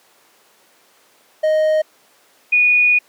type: tone pair in turn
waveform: triangle / sine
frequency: 622.3 / 2461 Hz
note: D#5 / D#7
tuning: 0 / -20 cents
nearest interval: 2 octaves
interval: 2380 cents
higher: second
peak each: -10 dBFS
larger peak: neither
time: 1.43-1.82 / 2.52-2.99 s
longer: second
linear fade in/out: 10 ms
effects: pink hiss -53 dBFS RMS until 3.08 s + high-pass 400 Hz 12 dB/octave